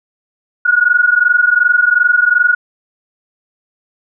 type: tone pair together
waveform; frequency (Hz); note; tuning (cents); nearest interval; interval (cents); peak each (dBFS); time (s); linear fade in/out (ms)
sine; 1441.3 / 1464; F#6 / F#6; -46 / -19; unison; 27; -11; 0.65-2.55; 10
effects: none